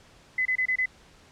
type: tone bursts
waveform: sine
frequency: 2020 Hz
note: B6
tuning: 39 cents sharp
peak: -22 dBFS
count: 5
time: 0.38-0.858 s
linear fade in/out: 5 ms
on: 74 ms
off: 27 ms
effects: pink hiss -55 dBFS RMS until 1.31 s + low-pass 7000 Hz 12 dB/octave